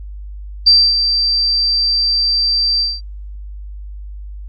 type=tone with ADSR envelope; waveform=sine; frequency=4689 Hz; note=D8; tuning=4 cents flat; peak=-4 dBFS; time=0.66-3.01 s; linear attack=14 ms; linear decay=260 ms; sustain=-8 dB; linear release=210 ms; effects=added 50 Hz sine -27 dBFS peak until 4.48 s + Opus 48 kbps